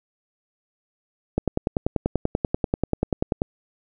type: click train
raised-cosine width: 2 ms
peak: -7 dBFS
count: 22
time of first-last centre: 1.38-3.419 s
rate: 10.3 Hz
effects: none